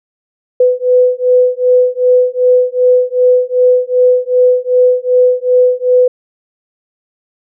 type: beating tone pair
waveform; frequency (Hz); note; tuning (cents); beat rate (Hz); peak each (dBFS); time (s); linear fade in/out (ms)
sine; 499.1 / 501.7; B4 / B4; +18 / +27; 2.6; -10; 0.6-6.08; 5
effects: none